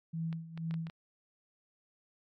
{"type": "tone with tremolo", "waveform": "sine", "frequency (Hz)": 163.6, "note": "E3", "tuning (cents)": -13, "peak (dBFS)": -32, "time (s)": [0.13, 0.9], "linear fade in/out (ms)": 10, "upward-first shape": "sine", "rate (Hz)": 2.1, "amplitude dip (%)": 80}
{"type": "clicks", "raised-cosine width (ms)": 0.3, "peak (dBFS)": -32, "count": 6, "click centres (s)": [0.328, 0.576, 0.71, 0.741, 0.869, 0.899]}
{"effects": ["MP3 64 kbps"]}